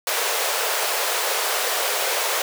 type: high-pass noise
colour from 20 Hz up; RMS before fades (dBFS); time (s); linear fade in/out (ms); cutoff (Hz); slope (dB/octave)
pink; -23; 0.07-2.42; 2; 430; 48
effects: none